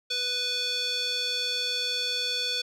square tone with band-pass filter, 493.9 Hz, B4, in tune, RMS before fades -29 dBFS, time 0.1-2.62 s, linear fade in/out 10 ms, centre 4000 Hz, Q 5.4, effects none

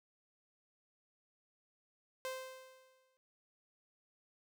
sawtooth tone with exponential decay, 520 Hz, C5, 11 cents flat, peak -34 dBFS, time 2.25-3.17 s, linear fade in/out 0 ms, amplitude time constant 200 ms, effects none

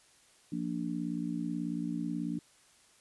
sine chord, Bb major, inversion second, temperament just, 174.81 / 233.1 / 291.4 Hz, F3 / Bb3 / D4, +2 / 0 / -13 cents, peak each -37 / -37 / -36 dBFS, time 0.52-2.39 s, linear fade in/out 5 ms, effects white hiss -63 dBFS RMS until 3 s + resampled to 24000 Hz

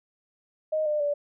sine tone with pitch steps, 622.3 / 601.1 / 580.6 Hz, D#5 / D5 / D5, 0 / +40 / -20 cents, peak -23 dBFS, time 0.72-1.14 s, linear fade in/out 10 ms, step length 140 ms, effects none

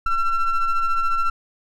triangle ring-modulated tone, 673 Hz, E5, 36 cents sharp, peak -12 dBFS, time 0.06-1.3 s, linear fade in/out 5 ms, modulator 680 Hz, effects none

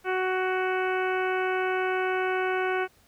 harmonic tone, 372.2 Hz, F#4, 10 cents sharp, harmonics 1 / 2 / 3 / 4 / 5 / 6 / 7 / 8, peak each -27 / -31 / -35 / -31 / -41 / -37 / -40 / -46 dBFS, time 0.04-2.88 s, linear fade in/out 50 ms, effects pink hiss -61 dBFS RMS until 3.07 s

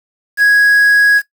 triangle tone with quantisation, 1661.2 Hz, G#6, in tune, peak -4 dBFS, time 0.37-1.22 s, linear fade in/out 50 ms, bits 5, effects noise-tail reverb RT60 0.1 s tail -17 dB re dry

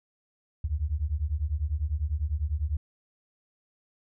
sine beating tone pair, 70.2 / 80.2 Hz, C#2 / E2, +22 / -47 cents, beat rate 10 Hz, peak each -29 dBFS, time 0.64-2.77 s, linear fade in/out 5 ms, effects none

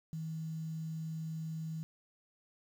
sine tone with quantisation, 159.9 Hz, D#3, 48 cents sharp, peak -37 dBFS, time 0.13-1.83 s, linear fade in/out 0 ms, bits 10, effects none

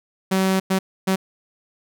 sawtooth tone bursts at uneven times, 190 Hz, F#3, 46 cents sharp, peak -13 dBFS, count 3, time 0.31-0.6 / 0.7-0.79 / 1.07-1.16 s, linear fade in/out 10 ms, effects none

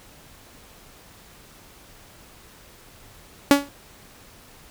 sawtooth tone with exponential decay, 282.9 Hz, C#4, 35 cents sharp, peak -4 dBFS, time 3.51-3.69 s, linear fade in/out 0 ms, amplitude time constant 39 ms, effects pink hiss -49 dBFS RMS until 4.7 s

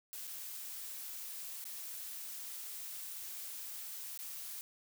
blue noise with dropouts, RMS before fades -45 dBFS, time 0.13-4.61 s, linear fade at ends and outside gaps 0 ms, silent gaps 0.272-0.276 / 1.641-1.653 / 4.176-4.19 s, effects none

